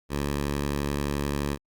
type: tone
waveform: 10% pulse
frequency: 71.5 Hz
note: D2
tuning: 46 cents flat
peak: -18 dBFS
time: 0.09-1.58 s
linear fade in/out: 50 ms
effects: Opus 48 kbps